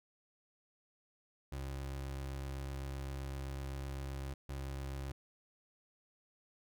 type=tone pair in turn; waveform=30% pulse; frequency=67.8 / 67.8 Hz; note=C#2 / C#2; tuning=-38 / -38 cents; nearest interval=unison; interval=0 cents; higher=neither; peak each=-37 / -37 dBFS; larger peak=neither; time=1.52-4.34 / 4.49-5.12 s; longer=first; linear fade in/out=5 ms; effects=none